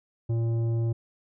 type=tone with tanh clipping; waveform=triangle; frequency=115.2 Hz; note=A#2; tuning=20 cents flat; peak=-25 dBFS; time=0.29-0.93 s; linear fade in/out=10 ms; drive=14 dB; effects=none